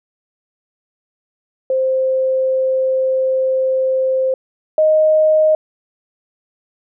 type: tone pair in turn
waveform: sine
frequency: 523.3 / 622.3 Hz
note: C5 / D#5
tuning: 0 / 0 cents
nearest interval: minor third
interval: 300 cents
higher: second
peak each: -13 / -9 dBFS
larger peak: second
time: 1.7-4.34 / 4.78-5.55 s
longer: first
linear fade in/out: 2 ms
effects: none